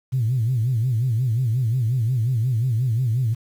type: tone with vibrato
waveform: sine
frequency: 120 Hz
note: B2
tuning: 49 cents flat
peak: -17 dBFS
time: 0.12-3.35 s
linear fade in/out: 20 ms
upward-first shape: sine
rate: 5.6 Hz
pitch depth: 170 cents each way
effects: tanh soft clip ceiling -13 dBFS + 8-bit